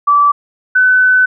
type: tone pair in turn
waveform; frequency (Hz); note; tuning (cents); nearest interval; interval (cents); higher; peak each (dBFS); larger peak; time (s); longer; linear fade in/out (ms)
sine; 1158 / 1507.8; D6 / F#6; -25 / +32; perfect fourth; 457; second; -6; neither; 0.07-0.32 / 0.75-1.26; second; 10
effects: none